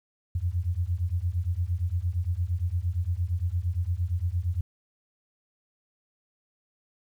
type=beating tone pair; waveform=sine; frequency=83.6 / 92.3 Hz; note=E2 / F#2; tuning=+25 / -4 cents; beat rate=8.7 Hz; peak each=-28 / -28 dBFS; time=0.35-4.61 s; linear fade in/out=5 ms; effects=10-bit